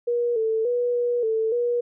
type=tone with pitch steps; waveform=sine; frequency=478.3 / 443.7 / 486.3 / 483 / 443.6 / 481 Hz; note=A#4 / A4 / B4 / B4 / A4 / B4; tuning=+44 / +14 / -27 / -39 / +14 / -46 cents; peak=-20 dBFS; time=0.07-1.81 s; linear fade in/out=10 ms; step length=290 ms; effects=none